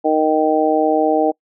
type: harmonic tone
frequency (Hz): 155.56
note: D#3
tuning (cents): 0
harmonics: 2 / 3 / 4 / 5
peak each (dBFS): -18 / -18 / -18 / -18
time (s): 0.04-1.32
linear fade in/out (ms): 20
effects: noise-tail reverb RT60 0.1 s tail -26 dB re dry